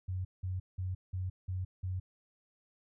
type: tone bursts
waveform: sine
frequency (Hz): 92.5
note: F#2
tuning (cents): 0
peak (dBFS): -33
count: 6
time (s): 0.08-2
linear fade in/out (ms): 10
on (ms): 170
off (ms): 180
effects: none